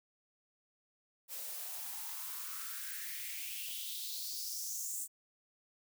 blue noise with high-pass filter sweep, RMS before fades -42 dBFS, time 1.28-5.08 s, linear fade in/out 50 ms, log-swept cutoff 490 to 8000 Hz, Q 4.3, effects none

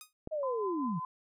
5% pulse tone with exponential decay, 1244.5 Hz, D#6, in tune, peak -32 dBFS, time 0.01-0.13 s, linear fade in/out 1 ms, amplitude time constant 25 ms
click, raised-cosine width 2 ms, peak -25 dBFS, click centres 0.274 s
sine linear sweep, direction down, 639 to 146.83 Hz, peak -31 dBFS, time 0.31-1 s, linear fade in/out 20 ms
sine tone with tremolo, 1020 Hz, C6, 44 cents flat, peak -34 dBFS, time 0.43-1.05 s, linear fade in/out 2 ms, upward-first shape triangle, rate 5.3 Hz, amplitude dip 55%
effects none

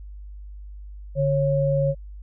sine tone pair together, 145.15 / 548 Hz, D3 / C#5, -20 / -20 cents, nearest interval octave + major seventh, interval 2300 cents, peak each -21 dBFS, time 1.15-1.95 s, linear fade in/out 50 ms, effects added 50 Hz sine -36 dBFS peak until 2.22 s

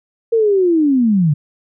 sine linear sweep, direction down, 466.2 to 138.59 Hz, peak -10 dBFS, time 0.32-1.34 s, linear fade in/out 10 ms, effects none

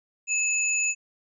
sine tone pair together, 2594 / 6909 Hz, E7 / A8, -28 / -33 cents, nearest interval octave + perfect fourth, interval 1695 cents, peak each -25 dBFS, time 0.27-0.95 s, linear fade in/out 50 ms, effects none

